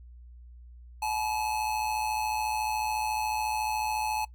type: tone with amplitude modulation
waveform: square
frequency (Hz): 859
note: A5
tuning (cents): -42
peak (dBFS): -26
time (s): 1.02-4.25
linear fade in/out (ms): 5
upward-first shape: sine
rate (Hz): 114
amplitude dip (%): 60
effects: noise-tail reverb RT60 0.1 s tail -20 dB re dry + added 60 Hz sine -46 dBFS peak until 4.34 s